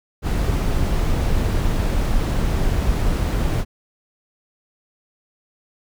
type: noise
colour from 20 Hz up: brown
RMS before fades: -19 dBFS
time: 0.22-3.65 s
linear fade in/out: 50 ms
effects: none